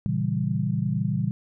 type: chord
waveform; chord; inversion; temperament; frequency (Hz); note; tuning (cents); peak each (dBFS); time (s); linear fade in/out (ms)
sine; A# diminished seventh; none; equal; 116.54 / 138.59 / 164.81 / 196; A#2 / C#3 / E3 / G3; 0 / 0 / 0 / 0; -28; 0.06-1.31; 0
effects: none